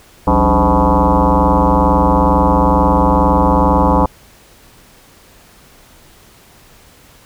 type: tone with frequency modulation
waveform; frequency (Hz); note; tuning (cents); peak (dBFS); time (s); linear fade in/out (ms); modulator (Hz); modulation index
sine; 398.4; G4; +28; -8; 0.27-4.06; 5; 117; 5.7
effects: pink hiss -45 dBFS RMS until 7.25 s